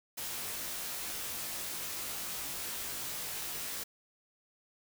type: noise with comb filter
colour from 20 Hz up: white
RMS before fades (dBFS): -39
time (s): 0.17-3.84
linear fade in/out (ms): 10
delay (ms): 19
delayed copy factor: -0.9
effects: none